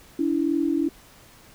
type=tone pair together; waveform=sine; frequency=287 / 329.6 Hz; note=D4 / E4; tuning=-40 / 0 cents; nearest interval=major second; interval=240 cents; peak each=-23 dBFS; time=0.19-0.89 s; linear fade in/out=5 ms; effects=pink hiss -51 dBFS RMS until 1.54 s